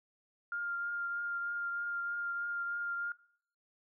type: tone with vibrato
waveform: sine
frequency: 1402 Hz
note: F6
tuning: 6 cents sharp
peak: -34 dBFS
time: 0.52-3.12 s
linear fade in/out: 2 ms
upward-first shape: triangle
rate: 3.2 Hz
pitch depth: 15 cents each way
effects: noise-tail reverb RT60 0.6 s tail -20 dB re dry